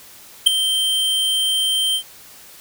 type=tone with ADSR envelope; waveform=square; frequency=3133 Hz; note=G7; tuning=2 cents flat; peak=-4 dBFS; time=0.46-2.03 s; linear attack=13 ms; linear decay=3 ms; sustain=-13 dB; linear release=82 ms; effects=white hiss -43 dBFS RMS until 2.6 s